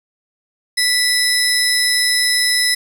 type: tone pair together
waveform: 30% pulse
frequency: 1975.5 / 5142 Hz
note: B6 / E8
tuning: 0 / -44 cents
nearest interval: octave + perfect fourth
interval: 1656 cents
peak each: -14 / -12 dBFS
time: 0.77-2.75 s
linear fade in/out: 10 ms
effects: 7-bit